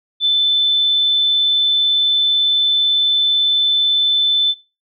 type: tone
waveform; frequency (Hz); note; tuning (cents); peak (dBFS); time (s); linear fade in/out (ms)
sine; 3522; A7; +1; -11; 0.2-4.55; 50
effects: noise-tail reverb RT60 0.3 s tail -20 dB re dry